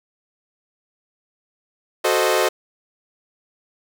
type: chord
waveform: sawtooth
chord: F# diminished seventh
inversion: none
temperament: equal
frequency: 370 / 440 / 523.3 / 622.3 Hz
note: F#4 / A4 / C5 / Eb5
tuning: 0 / 0 / 0 / 0 cents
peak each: -18 dBFS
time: 2.04-2.49 s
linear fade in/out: 10 ms
effects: none